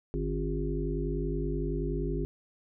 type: harmonic tone with a mistuned harmonic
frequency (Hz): 50.6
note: G#1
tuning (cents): -44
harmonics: 1 / 3 / 5 / 7 / 8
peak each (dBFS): -32 / -35 / -37 / -36 / -37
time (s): 0.14-2.25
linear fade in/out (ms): 0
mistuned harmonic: 5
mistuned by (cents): +87
effects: none